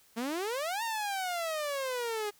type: exponential two-way sweep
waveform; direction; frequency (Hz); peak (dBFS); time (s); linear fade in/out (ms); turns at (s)
sawtooth; up then down; 220 to 932.3 to 407.9; -28; 0.16-2.31; 20; 0.83
effects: white hiss -63 dBFS RMS until 2.39 s